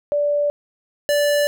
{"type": "tone pair in turn", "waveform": ["sine", "square"], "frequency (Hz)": [583, 583], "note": ["D5", "D5"], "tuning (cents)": [-13, -13], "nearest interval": "unison", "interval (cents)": 0, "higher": "neither", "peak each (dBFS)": -16, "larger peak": "neither", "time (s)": [[0.12, 0.5], [1.09, 1.47]], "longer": "neither", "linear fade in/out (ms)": 0, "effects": []}